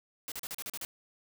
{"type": "noise bursts", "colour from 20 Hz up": "white", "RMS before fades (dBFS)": -39, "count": 8, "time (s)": [0.28, 0.85], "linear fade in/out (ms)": 0, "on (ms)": 38, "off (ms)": 38, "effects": []}